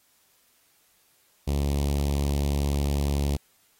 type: tone with notch filter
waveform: sawtooth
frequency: 71 Hz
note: C#2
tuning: 42 cents sharp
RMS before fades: -25 dBFS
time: 1.47-3.37 s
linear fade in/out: 10 ms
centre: 1500 Hz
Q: 0.61
effects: white hiss -64 dBFS RMS until 3.79 s + AAC 48 kbps